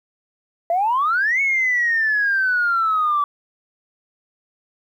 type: exponential two-way sweep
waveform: sine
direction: up then down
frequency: 661 to 2222 to 1148 Hz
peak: -15 dBFS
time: 0.7-3.24 s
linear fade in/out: 2 ms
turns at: 1.41 s
effects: tanh soft clip ceiling -11 dBFS + 9-bit